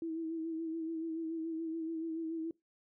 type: tone with vibrato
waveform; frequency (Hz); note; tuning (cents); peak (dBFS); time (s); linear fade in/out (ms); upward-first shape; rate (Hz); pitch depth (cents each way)
sine; 325.2; E4; -23; -35; 0.02-2.51; 2; sine; 7; 36
effects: noise-tail reverb RT60 0.2 s tail -24 dB re dry